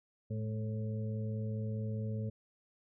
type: harmonic tone with a mistuned harmonic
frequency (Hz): 109.6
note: A2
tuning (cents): -6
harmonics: 1 / 2 / 4 / 5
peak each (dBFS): -35 / -41 / -47 / -49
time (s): 0.3-2.3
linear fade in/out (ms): 10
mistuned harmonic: 2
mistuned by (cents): -39
effects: none